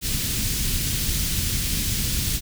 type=band-stop noise; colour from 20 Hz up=pink; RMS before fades=-24 dBFS; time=0.01-2.41 s; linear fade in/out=50 ms; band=180 to 3300 Hz; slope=12 dB/octave; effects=none